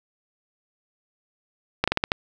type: slowing click train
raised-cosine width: 0.3 ms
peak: -4 dBFS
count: 6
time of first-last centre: 1.84-2.119 s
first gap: 36 ms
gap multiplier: 1.22
effects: none